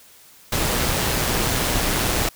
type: noise with amplitude modulation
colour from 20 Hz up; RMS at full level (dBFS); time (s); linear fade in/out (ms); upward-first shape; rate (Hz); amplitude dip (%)
pink; -20; 0.52-2.29; 5; sine; 123; 30
effects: white hiss -49 dBFS RMS until 2.35 s